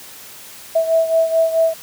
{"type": "beating tone pair", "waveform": "sine", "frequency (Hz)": [652, 656.6], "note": ["E5", "E5"], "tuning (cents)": [-19, -7], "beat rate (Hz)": 4.6, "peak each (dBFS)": [-14, -19], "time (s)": [0.75, 1.74], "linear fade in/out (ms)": 10, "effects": ["white hiss -38 dBFS RMS until 1.82 s", "high-pass 60 Hz 12 dB/octave"]}